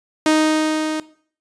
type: tone with level ramp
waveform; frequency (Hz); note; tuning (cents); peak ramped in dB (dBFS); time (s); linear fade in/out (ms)
sawtooth; 311.1; D#4; 0; -8 to -18; 0.26-1; 2
effects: noise-tail reverb RT60 0.5 s tail -18 dB re dry + resampled to 22050 Hz